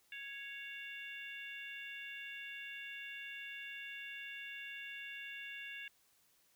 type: harmonic tone with a mistuned harmonic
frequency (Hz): 554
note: C#5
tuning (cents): -1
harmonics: 3 / 4 / 5 / 6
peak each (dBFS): -49 / -51 / -48 / -56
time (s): 0.12-5.88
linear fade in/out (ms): 2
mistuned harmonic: 6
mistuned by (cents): +99
effects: white hiss -72 dBFS RMS until 6.55 s